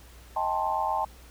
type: chord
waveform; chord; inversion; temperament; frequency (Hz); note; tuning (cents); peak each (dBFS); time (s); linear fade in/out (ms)
sine; A half-diminished seventh; second; just; 633.6 / 792 / 880 / 1056; Eb5 / G5 / A5 / C6; +31 / +18 / 0 / +16; -34 / -30 / -28 / -32; 0.36-1.05; 5
effects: added 60 Hz sine -49 dBFS peak until 1.3 s + pink hiss -54 dBFS RMS until 1.3 s